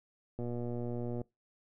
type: click train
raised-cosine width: 2 ms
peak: -26 dBFS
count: 100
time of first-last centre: 0.39-1.215 s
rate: 120 Hz
effects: noise-tail reverb RT60 0.2 s tail -23 dB re dry